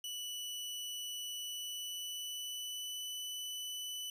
sawtooth tone with pitch glide, 2960 to 2986 Hz, F#7 to F#7, 0 to +15 cents, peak -37 dBFS, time 0.04-4.1 s, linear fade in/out 2 ms, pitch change +15 cents, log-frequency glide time 1.26-3.04 s, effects none

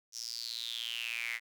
sawtooth tone with high-pass filter sweep, 116.54 Hz, A#2, in tune, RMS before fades -39 dBFS, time 0.12-1.4 s, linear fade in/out 50 ms, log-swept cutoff 5800 to 2000 Hz, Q 8.7, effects none

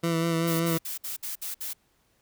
20% pulse tone with vibrato, 165.9 Hz, E3, 11 cents sharp, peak -19 dBFS, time 0.03-0.78 s, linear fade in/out 10 ms, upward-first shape sine, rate 5.2 Hz, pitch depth 25 cents each way
blue noise bursts, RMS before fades -34 dBFS, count 7, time 0.47-1.734 s, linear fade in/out 10 ms, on 130 ms, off 59 ms
effects pink hiss -68 dBFS RMS until 2.21 s

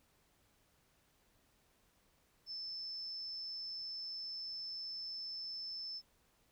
sine tone with amplitude modulation, 5274 Hz, E8, in tune, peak -40 dBFS, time 2.46-6.02 s, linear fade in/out 50 ms, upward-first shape sine, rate 177 Hz, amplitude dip 30%, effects pink hiss -73 dBFS RMS until 6.51 s

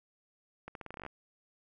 accelerating click train, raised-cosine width 0.5 ms, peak -28 dBFS, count 12, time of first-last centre 0.68-1.064 s, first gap 72 ms, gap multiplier 0.84, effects none

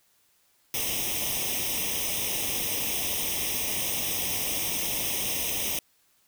white noise with comb filter, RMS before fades -29 dBFS, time 0.74-5.79 s, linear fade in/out 2 ms, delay 0.34 ms, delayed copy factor +0.9, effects white hiss -66 dBFS RMS until 6.27 s

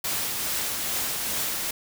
white noise with tremolo, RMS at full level -27 dBFS, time 0.04-1.71 s, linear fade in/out 5 ms, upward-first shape triangle, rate 2.4 Hz, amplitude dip 30%, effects none

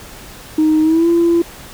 sine tone with pitch glide, 311.1 to 339.3 Hz, D#4 to F4, 0 to -50 cents, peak -8 dBFS, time 0.58-1.42 s, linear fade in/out 5 ms, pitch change +150 cents, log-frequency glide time 0.82-1.08 s, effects tanh soft clip ceiling -6 dBFS + pink hiss -36 dBFS RMS until 1.73 s

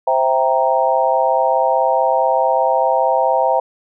sine chord, C dominant seventh, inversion none, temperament equal, 523.3 / 659.3 / 784 / 932.3 Hz, C5 / E5 / G5 / Bb5, 0 / 0 / 0 / 0 cents, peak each -18 dBFS, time 0.07-3.6 s, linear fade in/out 5 ms, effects none

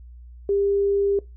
sine tone, 399.8 Hz, G4, 34 cents sharp, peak -18 dBFS, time 0.49-1.19 s, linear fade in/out 2 ms, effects noise-tail reverb RT60 0.2 s tail -20 dB re dry + added 60 Hz sine -40 dBFS peak until 1.36 s

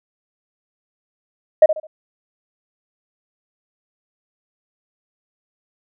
sine tone with echo, 622.3 Hz, D#5, in tune, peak -3 dBFS, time 1.62-1.66 s, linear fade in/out 5 ms, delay 70 ms, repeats 3, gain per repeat -11 dB, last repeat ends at 1.87 s, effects tanh soft clip ceiling 0 dBFS

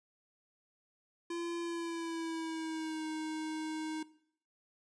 square tone with pitch glide, 341.3 to 313 Hz, F4 to D#4, -40 to +10 cents, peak -37 dBFS, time 1.3-4.03 s, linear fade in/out 5 ms, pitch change -150 cents, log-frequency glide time 1.61-3.06 s, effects noise-tail reverb RT60 0.6 s tail -18 dB re dry + resampled to 22050 Hz

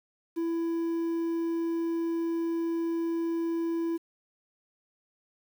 triangle tone with quantisation, 333.1 Hz, E4, 18 cents sharp, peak -25 dBFS, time 0.36-3.98 s, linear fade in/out 20 ms, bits 9, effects none

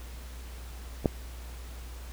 clicks, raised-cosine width 2 ms, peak -25 / -9 dBFS, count 2, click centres 1.045 / 1.058 s, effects added 60 Hz sine -40 dBFS peak until 2.12 s + pink hiss -50 dBFS RMS until 2.12 s

